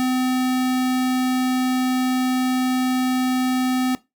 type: tone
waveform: square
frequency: 255.4 Hz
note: C4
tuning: 42 cents flat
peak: -19 dBFS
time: 0-3.95 s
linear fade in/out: 0 ms
effects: noise-tail reverb RT60 0.2 s tail -18 dB re dry

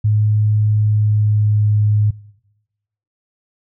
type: tone with pitch glide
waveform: sine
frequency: 106.3 to 105.26 Hz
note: G#2 to G#2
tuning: +41 to +24 cents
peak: -11 dBFS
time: 0.04-2.11 s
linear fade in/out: 10 ms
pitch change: -17 cents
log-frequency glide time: 0.79-1.69 s
effects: noise-tail reverb RT60 1.0 s tail -23 dB re dry

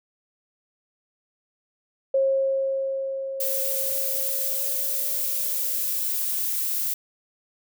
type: tone with exponential decay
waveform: sine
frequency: 539 Hz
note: C#5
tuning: 49 cents flat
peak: -17 dBFS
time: 2.14-6.47 s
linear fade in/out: 5 ms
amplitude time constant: 940 ms
type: noise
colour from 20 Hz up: violet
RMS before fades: -26 dBFS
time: 3.4-6.94 s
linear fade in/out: 5 ms
effects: none

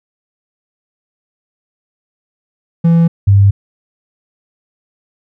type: tone pair in turn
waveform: triangle / sine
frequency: 167.3 / 99.48 Hz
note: E3 / G2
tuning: +26 / +26 cents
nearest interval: major sixth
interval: 900 cents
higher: first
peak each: -4 dBFS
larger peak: neither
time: 2.84-3.08 / 3.27-3.51 s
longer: neither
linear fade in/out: 10 ms
effects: none

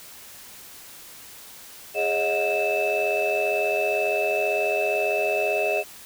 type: tone cluster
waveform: sine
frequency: 413.2 / 552 / 630 / 725 / 2628 Hz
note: G#4 / C#5 / D#5 / F#5 / E7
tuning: -9 / -7 / +21 / -35 / -6 cents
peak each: -26 / -29 / -24 / -29 / -25 dBFS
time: 1.94-5.84 s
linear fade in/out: 50 ms
effects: tanh soft clip ceiling -15 dBFS + white hiss -44 dBFS RMS until 6.05 s

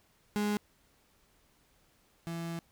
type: tone pair in turn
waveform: 35% pulse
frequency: 207.7 / 167.53 Hz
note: G#3 / E3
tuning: 0 / +28 cents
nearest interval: major third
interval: 372 cents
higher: first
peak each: -27 / -34 dBFS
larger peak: first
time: 0.36-0.57 / 2.27-2.59 s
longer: second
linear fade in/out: 0 ms
effects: pink hiss -68 dBFS RMS until 2.71 s

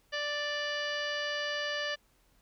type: harmonic tone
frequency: 587.3 Hz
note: D5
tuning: in tune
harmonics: 1 / 2 / 3 / 4 / 5 / 6 / 7 / 8 / 9 / 10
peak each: -37 / -43 / -35 / -47 / -39 / -47 / -50 / -43 / -54 / -53 dBFS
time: 0.12-1.96 s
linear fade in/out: 20 ms
effects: added 42 Hz sine -69 dBFS peak until 2.41 s + pink hiss -69 dBFS RMS until 2.41 s

